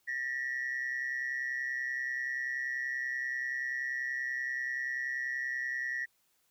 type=tone pair together; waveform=sine; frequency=1791.6 / 1922 Hz; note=A6 / B6; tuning=+31 / -48 cents; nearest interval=minor second; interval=121 cents; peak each=-35 / -33 dBFS; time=0.07-6.06 s; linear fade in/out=20 ms; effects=tanh soft clip ceiling -28 dBFS + white hiss -73 dBFS RMS until 6.5 s